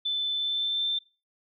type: tone with pitch glide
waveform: sine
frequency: 3520 to 3561 Hz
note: A7 to A7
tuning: 0 to +20 cents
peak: -25 dBFS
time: 0.05-0.99 s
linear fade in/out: 10 ms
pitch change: +20 cents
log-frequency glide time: 0.34-0.88 s
effects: noise-tail reverb RT60 0.3 s tail -20 dB re dry